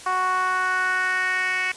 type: tone with band-pass filter sweep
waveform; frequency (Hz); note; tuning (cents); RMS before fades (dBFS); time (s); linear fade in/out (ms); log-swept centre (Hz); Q
10% pulse; 370; F#4; 0; -23; 0.06-1.72; 5; 990 to 2300; 3
effects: white hiss -41 dBFS RMS until 1.76 s + resampled to 22050 Hz